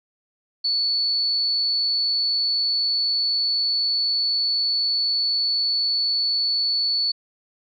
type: tone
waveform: sine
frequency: 4444 Hz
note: C#8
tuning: 4 cents sharp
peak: -19 dBFS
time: 0.64-7.12 s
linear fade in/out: 10 ms
effects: none